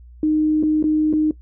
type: tone with dropouts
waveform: sine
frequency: 307.9 Hz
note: D#4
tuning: 18 cents flat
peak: -14 dBFS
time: 0.23-1.31 s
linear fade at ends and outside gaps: 2 ms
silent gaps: 0.628-0.634 / 0.827-0.84 / 1.129-1.135 s
effects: noise-tail reverb RT60 0.1 s tail -18 dB re dry + added 60 Hz sine -40 dBFS peak until 1.41 s